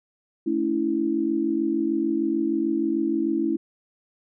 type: chord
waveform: sine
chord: A major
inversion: none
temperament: equal with one note detuned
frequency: 220 / 283 / 329.6 Hz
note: A3 / C#4 / E4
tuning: 0 / +36 / 0 cents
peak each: -29 / -26 / -23 dBFS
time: 0.46-3.57 s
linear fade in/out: 10 ms
effects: none